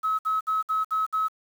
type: tone bursts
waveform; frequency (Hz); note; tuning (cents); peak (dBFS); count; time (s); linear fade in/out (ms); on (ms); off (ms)
sine; 1286; E6; -43; -21; 6; 0.03-1.285; 20; 160; 59
effects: tanh soft clip ceiling -17 dBFS + 8-bit